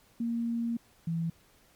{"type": "tone pair in turn", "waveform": "sine", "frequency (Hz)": [233.1, 165.73], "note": ["A#3", "E3"], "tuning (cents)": [0, 10], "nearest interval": "tritone", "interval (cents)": 590, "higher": "first", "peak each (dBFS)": -28, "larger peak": "neither", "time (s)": [[0.2, 0.77], [1.07, 1.3]], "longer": "first", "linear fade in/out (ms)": 5, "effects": ["pink hiss -63 dBFS RMS until 1.75 s", "MP3 96 kbps"]}